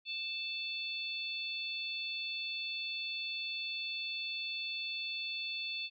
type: harmonic tone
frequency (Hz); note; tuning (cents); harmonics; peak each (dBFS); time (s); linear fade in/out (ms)
880; A5; 0; 3 / 4 / 5; -39 / -41 / -43; 0.05-5.9; 50
effects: none